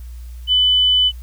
sine tone, 3000 Hz, F#7, 23 cents sharp, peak -11 dBFS, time 0.47-1.12 s, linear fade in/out 50 ms, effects added 60 Hz sine -30 dBFS peak until 1.22 s + white hiss -52 dBFS RMS until 1.22 s

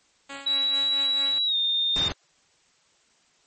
5% pulse tone with tremolo, 277.2 Hz, C#4, in tune, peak -23 dBFS, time 0.29-1.39 s, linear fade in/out 10 ms, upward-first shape triangle, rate 4.5 Hz, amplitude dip 65%
sine tone with pitch glide, 3902 to 3641 Hz, B7 to A#7, -22 to -41 cents, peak -21 dBFS, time 0.46-2.09 s, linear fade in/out 10 ms, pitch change -119 cents, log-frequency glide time 1.46-1.56 s
pink noise, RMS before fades -31 dBFS, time 1.96-2.12 s, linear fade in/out 0 ms
effects white hiss -63 dBFS RMS until 3.46 s + MP3 32 kbps

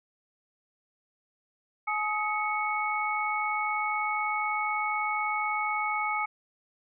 sine tone cluster, 848 / 1260 / 2212 Hz, G#5 / D#6 / C#7, +36 / +21 / -4 cents, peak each -31 dBFS, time 1.87-6.26 s, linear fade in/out 10 ms, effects none

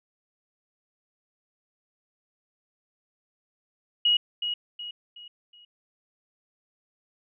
sine tone with echo, 2898 Hz, F#7, 37 cents flat, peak -18 dBFS, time 4.05-4.17 s, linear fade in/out 5 ms, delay 370 ms, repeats 4, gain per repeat -8 dB, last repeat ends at 5.65 s, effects none

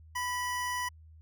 square tone pair together, 995.1 / 1947 Hz, B5 / B6, +13 / -25 cents, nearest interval octave, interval 1162 cents, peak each -34 / -36 dBFS, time 0.15-0.89 s, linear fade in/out 10 ms, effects added 79 Hz sine -51 dBFS peak until 1.21 s

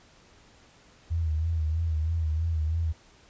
sine tone with vibrato, 80.3 Hz, E2, 45 cents flat, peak -24 dBFS, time 1.1-2.93 s, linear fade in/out 20 ms, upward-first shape sine, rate 3.1 Hz, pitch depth 67 cents each way, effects pink hiss -57 dBFS RMS until 3.29 s + resampled to 16000 Hz

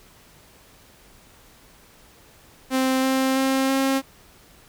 sawtooth tone with pitch steps, 261.6 / 264 / 266.5 / 269 Hz, C4 / C4 / C4 / C4, 0 / +16 / +32 / +48 cents, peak -15 dBFS, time 2.7-4.02 s, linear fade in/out 50 ms, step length 330 ms, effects pink hiss -52 dBFS RMS until 4.68 s

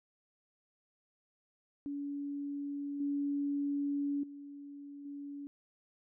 sine tone with level steps, 284.5 Hz, C#4, 45 cents sharp, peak -36 / -31 / -45 / -41 dBFS, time 1.86-5.47 s, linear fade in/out 0 ms, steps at 3 / 4.23 / 5.05 s, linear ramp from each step 5 ms, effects none

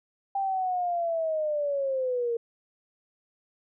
sine linear sweep, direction down, 792 to 460 Hz, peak -25 dBFS, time 0.35-2.37 s, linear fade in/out 5 ms, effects none

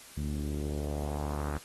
sawtooth tone with low-pass filter sweep, 73.42 Hz, D2, in tune, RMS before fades -34 dBFS, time 0.17-1.58 s, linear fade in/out 5 ms, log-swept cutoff 200 to 1500 Hz, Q 2, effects white hiss -51 dBFS RMS until 1.64 s + AAC 32 kbps

